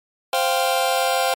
sawtooth chord, C suspended fourth, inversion none, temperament just, 523.3 / 697.7 / 784.9 Hz, C5 / F5 / G5, 0 / -2 / +2 cents, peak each -18 dBFS, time 0.33-1.34 s, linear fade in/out 2 ms, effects MP3 64 kbps

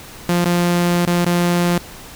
sawtooth tone with dropouts, 174.61 Hz, F3, in tune, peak -10 dBFS, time 0.29-1.78 s, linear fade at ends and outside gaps 2 ms, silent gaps 0.444-0.456 / 1.053-1.072 / 1.247-1.261 s, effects pink hiss -37 dBFS RMS until 2.15 s

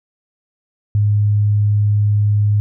sine tone, 103.9 Hz, G#2, 1 cent sharp, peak -11 dBFS, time 0.95-2.6 s, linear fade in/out 0 ms, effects none

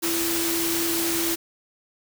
sine tone in noise, 334.7 Hz, E4, 26 cents sharp, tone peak -26 dBFS, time 0.02-1.36 s, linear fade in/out 20 ms, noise white, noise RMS -26 dBFS, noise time 0.02-1.36 s, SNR -3 dB, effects none

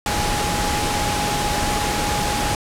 sine tone in noise, 830.6 Hz, G#5, in tune, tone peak -24 dBFS, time 0.06-2.55 s, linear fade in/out 2 ms, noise pink, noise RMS -22 dBFS, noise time 0.06-2.55 s, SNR -5 dB, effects low-pass 10000 Hz 12 dB/octave

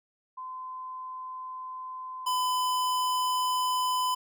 sine / square tone pair in turn, 1027 / 1008.2 Hz, C6 / B5, -33 / +35 cents, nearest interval unison, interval 32 cents, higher first, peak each -36 / -26 dBFS, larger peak second, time 0.37-2.26 / 2.26-4.15 s, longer neither, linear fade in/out 10 ms, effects none

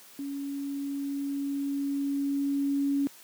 sine tone with level ramp, 280 Hz, C#4, 18 cents sharp, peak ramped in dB -32 to -23 dBFS, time 0.19-3.07 s, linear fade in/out 0 ms, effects white hiss -52 dBFS RMS until 3.23 s + high-pass 150 Hz 12 dB/octave

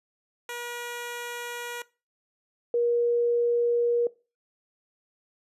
10% pulse / sine tone pair in turn, 480 / 475.6 Hz, B4 / A#4, -49 / +35 cents, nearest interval unison, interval 16 cents, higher first, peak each -25 / -21 dBFS, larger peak second, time 0.49-1.82 / 2.74-4.07 s, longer neither, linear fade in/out 2 ms, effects noise-tail reverb RT60 0.3 s tail -20 dB re dry + resampled to 32000 Hz

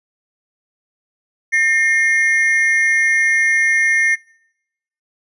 triangle ring-modulated tone, 1975.5 Hz, B6, in tune, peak -7 dBFS, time 1.52-4.16 s, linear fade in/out 20 ms, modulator 157 Hz, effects noise-tail reverb RT60 0.9 s tail -25 dB re dry + resampled to 24000 Hz

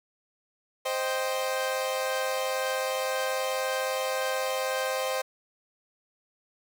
sawtooth chord, C minor, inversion none, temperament equal, 523.3 / 622.3 / 784 Hz, C5 / Eb5 / G5, 0 / 0 / 0 cents, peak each -25 / -30 / -31 dBFS, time 0.85-5.22 s, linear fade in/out 10 ms, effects none

